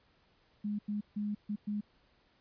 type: tone bursts at uneven times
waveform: sine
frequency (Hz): 207.7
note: G#3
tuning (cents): 0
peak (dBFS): -32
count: 5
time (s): 0.64-0.79 / 0.88-1.01 / 1.16-1.35 / 1.49-1.56 / 1.67-1.81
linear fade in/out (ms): 10
effects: pink hiss -69 dBFS RMS until 2.4 s + resampled to 11025 Hz